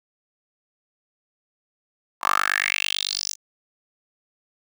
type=tone with high-pass filter sweep; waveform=10% pulse; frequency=49 Hz; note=G1; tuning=in tune; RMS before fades=-24 dBFS; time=2.21-3.36 s; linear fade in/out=50 ms; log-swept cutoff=1000 to 6300 Hz; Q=5.6; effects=none